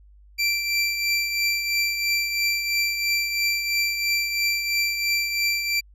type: tone with tremolo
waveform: 25% pulse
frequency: 2349 Hz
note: D7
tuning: in tune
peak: -15 dBFS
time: 0.38-5.81 s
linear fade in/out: 20 ms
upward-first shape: triangle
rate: 3 Hz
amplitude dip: 55%
effects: added 50 Hz sine -48 dBFS peak until 5.94 s + resampled to 32000 Hz